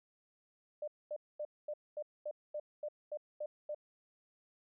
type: tone bursts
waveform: sine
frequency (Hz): 598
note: D5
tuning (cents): +31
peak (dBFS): -37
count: 11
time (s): 0.82-3.747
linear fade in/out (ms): 5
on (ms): 57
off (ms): 230
effects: none